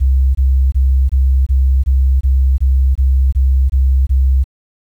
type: tone bursts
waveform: sine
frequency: 66 Hz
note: C2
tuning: 16 cents sharp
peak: -8 dBFS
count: 12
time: 0-4.442 s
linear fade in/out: 20 ms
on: 350 ms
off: 22 ms
effects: 8-bit